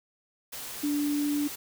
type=tone in noise; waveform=sine; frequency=291.6 Hz; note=D4; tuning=12 cents flat; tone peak=-25 dBFS; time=0.83-1.48 s; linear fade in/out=10 ms; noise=white; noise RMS=-39 dBFS; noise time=0.52-1.56 s; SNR=+11 dB; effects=none